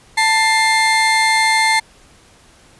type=tone pair together; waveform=35% pulse; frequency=886 / 2105 Hz; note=A5 / C7; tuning=+12 / +10 cents; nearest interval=octave + minor third; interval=1498 cents; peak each=-13 dBFS; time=0.17-1.8 s; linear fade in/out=10 ms; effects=pink hiss -48 dBFS RMS until 2.79 s + resampled to 24000 Hz